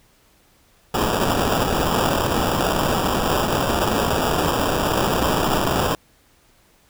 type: noise with sample-and-hold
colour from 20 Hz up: violet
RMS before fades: -20 dBFS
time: 0.94-5.95 s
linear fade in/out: 2 ms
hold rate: 2100 Hz
effects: pink hiss -57 dBFS RMS until 6.89 s